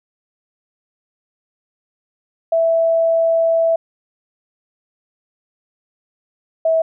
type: tone pair in turn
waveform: sine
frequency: 659.3 / 649.1 Hz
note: E5 / E5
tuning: 0 / -27 cents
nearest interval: unison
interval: 27 cents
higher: first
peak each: -12 dBFS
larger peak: neither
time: 2.52-3.76 / 6.65-6.82 s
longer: first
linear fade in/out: 5 ms
effects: none